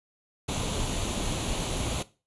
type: noise with comb filter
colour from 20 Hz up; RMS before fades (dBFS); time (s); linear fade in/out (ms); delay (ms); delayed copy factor
pink; -30; 0.48-2.03; 10; 0.29; +0.55
effects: noise-tail reverb RT60 0.3 s tail -17 dB re dry + resampled to 24000 Hz